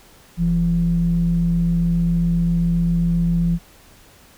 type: tone pair together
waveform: sine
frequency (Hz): 42.5 / 170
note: F1 / F3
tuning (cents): -46 / -46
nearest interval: 2 octaves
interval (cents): 2400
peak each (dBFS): -22 / -15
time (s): 0.37-3.59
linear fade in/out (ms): 50
effects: tanh soft clip ceiling -9 dBFS + pink hiss -49 dBFS RMS until 4.37 s